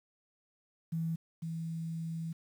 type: tone pair in turn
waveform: sine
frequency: 163.8 / 163.8 Hz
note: E3 / E3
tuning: -11 / -11 cents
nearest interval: unison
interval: 0 cents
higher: neither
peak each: -31 / -35 dBFS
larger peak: first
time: 0.92-1.16 / 1.42-2.33 s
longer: second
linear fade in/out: 10 ms
effects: 10-bit